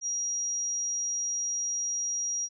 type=tone; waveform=sine; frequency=5720 Hz; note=F8; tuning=41 cents sharp; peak=-28 dBFS; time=0.01-2.49 s; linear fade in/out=50 ms; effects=none